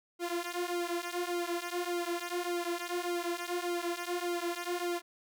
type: tone with flanger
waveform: sawtooth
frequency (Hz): 349.2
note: F4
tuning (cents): 0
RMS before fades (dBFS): -35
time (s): 0.19-5.02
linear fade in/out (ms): 50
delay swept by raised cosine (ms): 1.7 to 6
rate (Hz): 1.7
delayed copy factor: -0.9
effects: none